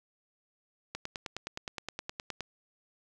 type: click train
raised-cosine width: 0.2 ms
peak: -19 dBFS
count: 15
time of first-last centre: 0.95-2.407 s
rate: 9.61 Hz
effects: none